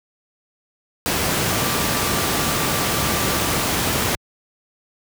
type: tone in noise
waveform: sine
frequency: 1174 Hz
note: D6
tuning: 1 cent flat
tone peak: -31 dBFS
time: 1.5-3.64 s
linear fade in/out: 0 ms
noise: pink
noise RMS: -20 dBFS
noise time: 1.06-4.15 s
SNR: -14 dB
effects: high-pass 80 Hz 12 dB/octave